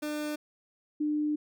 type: tone pair in turn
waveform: 30% pulse / sine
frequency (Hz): 299.9 / 299.9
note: D4 / D4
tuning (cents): +36 / +36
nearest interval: unison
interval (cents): 0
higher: neither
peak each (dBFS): -29 / -26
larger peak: second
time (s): 0.02-0.36 / 1-1.36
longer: second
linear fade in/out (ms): 10
effects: none